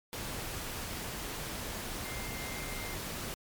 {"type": "tone in noise", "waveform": "sine", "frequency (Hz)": 2100, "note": "C7", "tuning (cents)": 6, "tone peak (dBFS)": -45, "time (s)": [2.05, 2.94], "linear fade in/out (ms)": 0, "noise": "pink", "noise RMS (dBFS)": -39, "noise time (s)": [0.13, 3.34], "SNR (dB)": -9, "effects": ["MP3 96 kbps"]}